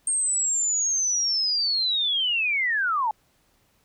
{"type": "linear sweep", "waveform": "sine", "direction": "down", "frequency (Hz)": [8600, 830.6], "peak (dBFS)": -21, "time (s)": [0.07, 3.11], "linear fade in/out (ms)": 2, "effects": ["pink hiss -65 dBFS RMS until 3.84 s"]}